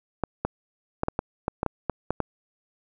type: clicks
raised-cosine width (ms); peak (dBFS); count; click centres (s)
1; -10; 11; 0.237 / 0.45 / 1.034 / 1.084 / 1.191 / 1.481 / 1.631 / 1.663 / 1.897 / 2.106 / 2.203
effects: none